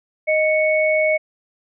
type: tone pair together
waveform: sine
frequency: 622.1 / 2217 Hz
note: D#5 / C#7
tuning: 0 / 0 cents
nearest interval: octave + minor seventh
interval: 2200 cents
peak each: -16 / -19 dBFS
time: 0.27-1.18 s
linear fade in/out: 20 ms
effects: none